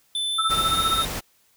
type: tone with pitch glide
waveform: square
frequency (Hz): 3520 to 3676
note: A7 to A#7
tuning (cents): 0 to -25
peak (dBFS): -24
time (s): 0.15-1.05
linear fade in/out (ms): 2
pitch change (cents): +75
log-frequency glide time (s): 0.3-0.85
type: tone with tremolo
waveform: sine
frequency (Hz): 1318.5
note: E6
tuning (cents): 0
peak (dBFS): -18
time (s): 0.38-1.03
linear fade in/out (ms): 10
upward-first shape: sine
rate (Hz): 15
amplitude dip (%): 85
type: noise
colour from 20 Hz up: pink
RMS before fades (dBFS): -30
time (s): 0.49-1.21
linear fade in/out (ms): 20
effects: white hiss -62 dBFS RMS until 1.56 s